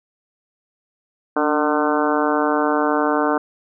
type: harmonic tone with a mistuned harmonic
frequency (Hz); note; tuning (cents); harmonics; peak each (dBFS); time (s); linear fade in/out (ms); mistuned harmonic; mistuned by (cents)
150.7; D3; +45; 2 / 3 / 4 / 5 / 6 / 7 / 8 / 9 / 10; -21 / -23 / -24 / -25 / -26 / -26 / -27 / -28 / -28; 1.36-3.38; 5; 2; -45
effects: none